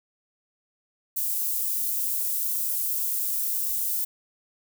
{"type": "high-pass noise", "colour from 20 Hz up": "white", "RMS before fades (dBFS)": -27, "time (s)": [1.16, 4.05], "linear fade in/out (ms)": 10, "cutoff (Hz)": 12000, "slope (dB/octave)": 12, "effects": []}